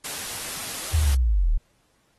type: noise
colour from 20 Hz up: white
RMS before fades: -32 dBFS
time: 0.04-1.15 s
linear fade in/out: 5 ms
type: linear sweep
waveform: sine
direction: down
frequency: 83.1 to 32.8 Hz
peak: -17 dBFS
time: 0.93-1.58 s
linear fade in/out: 10 ms
effects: pink hiss -66 dBFS RMS until 2.18 s + AAC 32 kbps